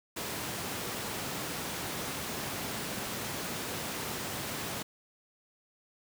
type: high-pass noise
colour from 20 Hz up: pink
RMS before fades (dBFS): -37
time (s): 0.16-4.83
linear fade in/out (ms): 10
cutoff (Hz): 120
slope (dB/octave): 12
effects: none